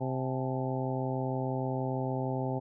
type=harmonic tone with a mistuned harmonic; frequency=130.81 Hz; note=C3; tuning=in tune; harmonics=1 / 2 / 3 / 4 / 5 / 6 / 7; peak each=-33 / -36 / -38 / -39 / -40 / -41 / -41 dBFS; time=0-2.6 s; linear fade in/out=20 ms; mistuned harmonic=7; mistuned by=-86 cents; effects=none